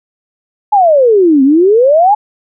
sine exponential two-way sweep, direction down then up, 863 to 259.8 to 863 Hz, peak -4 dBFS, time 0.72-2.15 s, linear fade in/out 10 ms, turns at 1.43 s, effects none

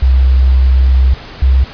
sine tone pair in turn, 64.9 / 65.46 Hz, C2 / C2, -13 / +1 cents, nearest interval unison, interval 14 cents, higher second, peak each -5 / -5 dBFS, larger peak neither, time 0.02-1.14 / 1.42-1.64 s, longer first, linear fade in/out 5 ms, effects pink hiss -31 dBFS RMS until 1.73 s + resampled to 11025 Hz

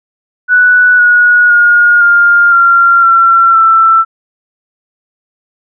sine tone with pitch steps, 1480 / 1454.6 / 1429.6 / 1405 / 1380.9 / 1357.2 / 1333.9 Hz, F#6 / F#6 / F6 / F6 / F6 / F6 / E6, 0 / -30 / +40 / +10 / -20 / -50 / +20 cents, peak -3 dBFS, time 0.48-4.05 s, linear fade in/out 50 ms, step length 510 ms, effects none

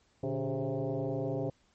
sine tone with frequency modulation, 121.9 Hz, B2, 22 cents flat, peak -30 dBFS, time 0.23-1.5 s, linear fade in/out 5 ms, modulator 135 Hz, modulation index 3.9, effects pink hiss -69 dBFS RMS until 1.74 s + MP3 32 kbps

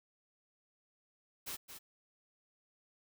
white noise with echo, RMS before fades -42 dBFS, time 1.46-1.57 s, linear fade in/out 20 ms, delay 220 ms, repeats 1, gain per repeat -8 dB, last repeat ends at 1.79 s, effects none

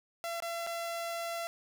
sawtooth tone with dropouts, 677 Hz, E5, 46 cents sharp, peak -31 dBFS, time 0.24-1.47 s, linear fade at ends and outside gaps 0 ms, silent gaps 0.402-0.423 / 0.666-0.671 s, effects none

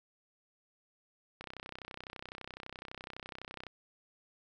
click train, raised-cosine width 0.3 ms, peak -27 dBFS, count 73, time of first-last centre 1.41-3.667 s, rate 31.9 Hz, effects none

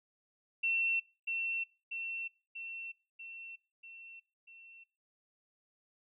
sine tone with echo, 2704 Hz, E7, 43 cents sharp, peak -29 dBFS, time 0.63-1 s, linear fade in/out 10 ms, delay 640 ms, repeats 6, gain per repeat -4 dB, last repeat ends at 4.84 s, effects noise-tail reverb RT60 0.4 s tail -23 dB re dry

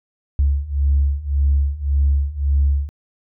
sine beating tone pair, 69.3 / 71.1 Hz, C#2 / C#2, 0 / +45 cents, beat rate 1.8 Hz, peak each -18 / -16 dBFS, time 0.39-2.89 s, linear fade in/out 0 ms, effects tanh soft clip ceiling -8 dBFS

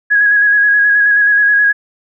sine tone with vibrato, 1661.2 Hz, G#6, in tune, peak -7 dBFS, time 0.1-1.73 s, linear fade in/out 20 ms, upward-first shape square, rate 9.4 Hz, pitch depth 21 cents each way, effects none

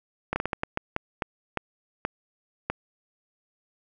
slowing click train, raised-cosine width 0.5 ms, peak -11 dBFS, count 12, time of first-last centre 0.33-2.7 s, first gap 30 ms, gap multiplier 1.36, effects none

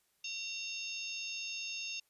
harmonic tone with a mistuned harmonic, 915 Hz, A#5, 32 cents flat, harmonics 3 / 4 / 5 / 6 / 7, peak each -41 / -46 / -52 / -45 / -47 dBFS, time 0.24-2 s, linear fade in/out 5 ms, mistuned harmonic 6, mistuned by -56 cents, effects white hiss -75 dBFS RMS until 2.09 s + resampled to 32000 Hz

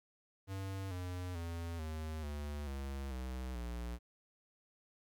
square tone with pitch steps, 96.7 / 90.22 / 84.18 / 78.54 / 73.28 / 68.38 / 63.8 / 59.53 Hz, G2 / F#2 / E2 / D#2 / D2 / C#2 / C2 / A#1, -23 / -43 / +37 / +17 / -3 / -23 / -43 / +37 cents, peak -40 dBFS, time 0.47-3.99 s, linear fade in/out 50 ms, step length 440 ms, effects 12-bit

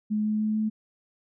sine tone with pitch steps, 212.4 / 213.8 / 215.1 / 216.5 Hz, G#3 / A3 / A3 / A3, +39 / -49 / -39 / -28 cents, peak -23 dBFS, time 0.1-0.7 s, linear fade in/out 20 ms, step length 150 ms, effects none

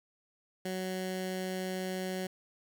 15% pulse tone with notch filter, 186.1 Hz, F#3, 10 cents sharp, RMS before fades -36 dBFS, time 0.65-2.27 s, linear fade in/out 5 ms, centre 1000 Hz, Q 1.9, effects 11-bit

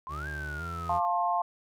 sine exponential two-way sweep, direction up then down, 1013 to 1625 to 1165 Hz, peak -36 dBFS, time 0.07-1.05 s, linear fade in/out 0 ms, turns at 0.28 s
30% pulse tone with pitch glide, 73.9 to 84.4 Hz, D2 to E2, +11 to +41 cents, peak -34 dBFS, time 0.08-1.01 s, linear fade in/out 50 ms, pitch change +230 cents, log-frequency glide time 0.56-0.63 s
sine chord, F major, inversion none, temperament equal with one note detuned, 698.5 / 880 / 1063 Hz, F5 / A5 / C6, 0 / 0 / +27 cents, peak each -28 / -30 / -30 dBFS, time 0.89-1.42 s, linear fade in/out 5 ms
effects none

